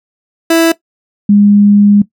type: tone pair in turn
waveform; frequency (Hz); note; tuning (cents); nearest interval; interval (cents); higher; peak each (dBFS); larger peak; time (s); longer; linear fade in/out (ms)
30% pulse / sine; 329.6 / 204.4; E4 / G#3; 0 / -27; minor sixth; 827; first; -3; neither; 0.5-0.72 / 1.29-2.02; second; 5
effects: noise-tail reverb RT60 0.1 s tail -17 dB re dry